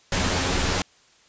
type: noise with comb filter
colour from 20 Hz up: pink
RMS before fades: -23 dBFS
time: 0.12-0.82 s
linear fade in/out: 2 ms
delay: 11 ms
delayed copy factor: +0.6
effects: white hiss -57 dBFS RMS until 1.28 s + resampled to 16000 Hz